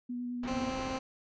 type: tone with vibrato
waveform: sine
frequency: 244.6 Hz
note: B3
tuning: 16 cents flat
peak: -34 dBFS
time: 0.09-0.7 s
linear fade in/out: 10 ms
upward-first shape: square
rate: 9.4 Hz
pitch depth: 9 cents each way
type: low-pass noise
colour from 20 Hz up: pink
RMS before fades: -42 dBFS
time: 0.43-0.98 s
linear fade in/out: 5 ms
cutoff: 2600 Hz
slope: 12 dB/octave
type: tone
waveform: 15% pulse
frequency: 261.9 Hz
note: C4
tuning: 2 cents sharp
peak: -28 dBFS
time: 0.47-0.99 s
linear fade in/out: 10 ms
effects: resampled to 16000 Hz